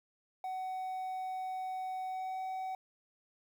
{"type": "tone with pitch glide", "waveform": "triangle", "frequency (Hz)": [750, 754.8], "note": ["F#5", "F#5"], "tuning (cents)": [23, 34], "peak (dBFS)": -34, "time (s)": [0.44, 2.75], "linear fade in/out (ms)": 2, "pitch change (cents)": 11, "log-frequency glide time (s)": [2.1, 2.41], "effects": ["11-bit"]}